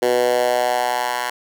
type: tone with high-pass filter sweep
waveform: 10% pulse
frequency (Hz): 123.2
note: B2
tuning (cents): -4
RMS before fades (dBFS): -19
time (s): 0.02-1.3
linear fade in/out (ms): 5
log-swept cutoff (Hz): 420 to 1100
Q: 2.9
effects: none